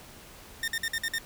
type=tone bursts; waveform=sawtooth; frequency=1822 Hz; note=A#6; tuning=40 cents flat; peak=-24 dBFS; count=6; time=0.63-1.184 s; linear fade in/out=2 ms; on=49 ms; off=52 ms; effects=pink hiss -49 dBFS RMS until 1.25 s